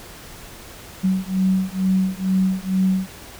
sine beating tone pair, 187.5 / 189.7 Hz, F#3 / F#3, +23 / +43 cents, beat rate 2.2 Hz, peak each -20 dBFS, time 1.03-3.08 s, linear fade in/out 20 ms, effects pink hiss -40 dBFS RMS until 3.39 s

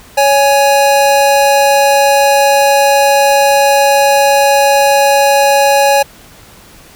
square tone pair together, 558.7 / 830.6 Hz, C#5 / G#5, +13 / 0 cents, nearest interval perfect fifth, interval 687 cents, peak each -10 dBFS, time 0.17-6.03 s, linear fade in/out 10 ms, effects pink hiss -39 dBFS RMS until 6.95 s

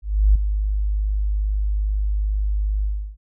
sine tone with ADSR envelope, 51.2 Hz, G#1, 24 cents flat, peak -9 dBFS, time 0.02-3.17 s, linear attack 330 ms, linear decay 8 ms, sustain -9 dB, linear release 330 ms, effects none

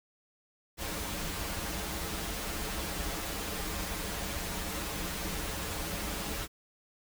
pink noise with comb filter, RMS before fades -36 dBFS, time 0.77-6.48 s, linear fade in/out 50 ms, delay 8 ms, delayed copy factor -0.75, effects none

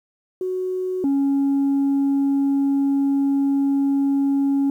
sine tone pair in turn, 370 / 277.2 Hz, F#4 / C#4, 0 / 0 cents, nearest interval perfect fourth, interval 500 cents, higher first, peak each -21 / -14 dBFS, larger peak second, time 0.41-1.04 / 1.04-4.7 s, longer second, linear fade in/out 2 ms, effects tanh soft clip ceiling -15 dBFS + 9-bit

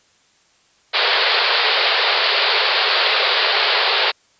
white band-pass noise, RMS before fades -17 dBFS, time 0.93-4.12 s, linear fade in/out 20 ms, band 390 to 4700 Hz, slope 96 dB/octave, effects white hiss -57 dBFS RMS until 4.39 s + resampled to 16000 Hz

